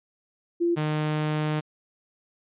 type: tone pair in turn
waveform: sine / sawtooth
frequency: 343.1 / 152.83 Hz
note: F4 / D#3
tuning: -31 / -31 cents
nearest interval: octave + major second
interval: 1400 cents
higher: first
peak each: -20 dBFS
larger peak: neither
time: 0.6-0.76 / 0.76-1.61 s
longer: second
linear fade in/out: 20 ms
effects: resampled to 8000 Hz